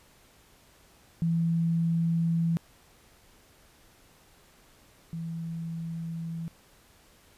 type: tone pair in turn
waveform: sine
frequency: 166.5 / 165.25 Hz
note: E3 / E3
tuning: +18 / +5 cents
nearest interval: unison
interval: 13 cents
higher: first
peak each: -23 / -32 dBFS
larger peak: first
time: 1.22-2.57 / 5.13-6.48 s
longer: neither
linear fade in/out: 0 ms
effects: pink hiss -59 dBFS RMS until 7.37 s + resampled to 32000 Hz